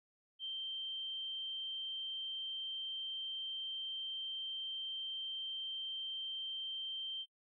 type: tone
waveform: sine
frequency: 3136 Hz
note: G7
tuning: in tune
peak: -39 dBFS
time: 0.39-7.26 s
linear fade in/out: 50 ms
effects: noise-tail reverb RT60 0.1 s tail -24 dB re dry